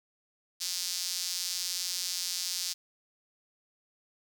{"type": "tone with high-pass filter", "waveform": "sawtooth", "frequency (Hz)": 179.3, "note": "F3", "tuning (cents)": 46, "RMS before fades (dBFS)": -34, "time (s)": [0.6, 2.74], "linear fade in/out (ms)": 20, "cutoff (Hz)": 5000, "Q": 2.3, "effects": []}